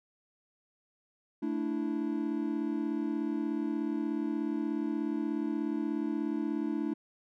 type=chord; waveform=triangle; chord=A suspended fourth; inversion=none; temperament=just; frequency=220 / 293.3 / 330 Hz; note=A3 / D4 / E4; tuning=0 / -2 / +2 cents; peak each=-34 / -31 / -33 dBFS; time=1.42-6.94 s; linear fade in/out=10 ms; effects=none